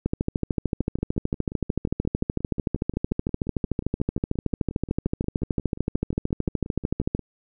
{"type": "two click trains", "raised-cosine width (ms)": 3, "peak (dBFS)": [-22, -10], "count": [37, 96], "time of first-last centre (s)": [[0.81, 7.193], [0.06, 7.15]], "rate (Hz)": [5.64, 13.4], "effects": []}